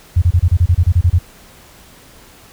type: tone bursts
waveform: sine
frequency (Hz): 87.31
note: F2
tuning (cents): 0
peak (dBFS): -7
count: 12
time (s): 0.16-1.188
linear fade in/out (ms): 10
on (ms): 60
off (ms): 28
effects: pink hiss -43 dBFS RMS until 2.52 s